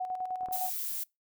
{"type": "tone with tremolo", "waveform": "sine", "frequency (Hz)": 740, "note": "F#5", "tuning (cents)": 0, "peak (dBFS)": -30, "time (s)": [0, 0.7], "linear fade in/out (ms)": 10, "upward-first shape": "square", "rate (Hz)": 9.8, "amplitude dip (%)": 50}
{"type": "clicks", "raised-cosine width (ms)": 1, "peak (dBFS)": [-38, -30], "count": 2, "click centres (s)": [0.433, 0.486]}
{"type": "noise", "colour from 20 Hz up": "violet", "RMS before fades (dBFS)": -35, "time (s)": [0.52, 1.04], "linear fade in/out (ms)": 10}
{"effects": ["noise-tail reverb RT60 0.2 s tail -25 dB re dry"]}